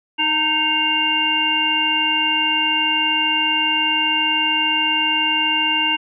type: harmonic tone with a mistuned harmonic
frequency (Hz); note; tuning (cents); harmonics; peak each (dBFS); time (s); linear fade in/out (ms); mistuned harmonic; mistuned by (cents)
310.4; D#4; -4; 1 / 3 / 5 / 7 / 9; -28 / -23 / -28 / -27 / -17; 0.18-5.97; 20; 3; -28
effects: none